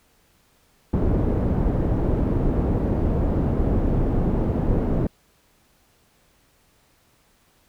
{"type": "low-pass noise", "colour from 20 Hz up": "pink", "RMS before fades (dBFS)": -21, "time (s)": [0.93, 5.07], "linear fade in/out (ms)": 5, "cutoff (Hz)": 440, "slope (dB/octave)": 12, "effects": ["pink hiss -61 dBFS RMS until 7.68 s"]}